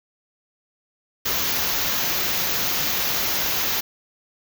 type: band-stop noise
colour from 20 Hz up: white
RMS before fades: -23 dBFS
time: 1.25-3.81 s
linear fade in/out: 10 ms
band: 6900 to 12000 Hz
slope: 96 dB/octave
effects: none